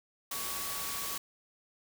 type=tone in noise; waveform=sine; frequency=1129 Hz; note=C#6; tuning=31 cents sharp; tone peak=-44 dBFS; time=0.31-1.18 s; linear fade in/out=5 ms; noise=white; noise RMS=-37 dBFS; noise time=0.31-1.18 s; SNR=-10 dB; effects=none